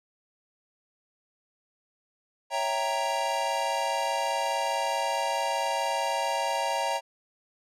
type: chord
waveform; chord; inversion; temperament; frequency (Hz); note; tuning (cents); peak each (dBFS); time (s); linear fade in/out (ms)
square; C# diminished seventh; none; equal; 554.4 / 659.3 / 784 / 932.3; C#5 / E5 / G5 / Bb5; 0 / 0 / 0 / 0; -34 / -34 / -33 / -30; 2.5-7.01; 50
effects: low-pass 9000 Hz 12 dB/octave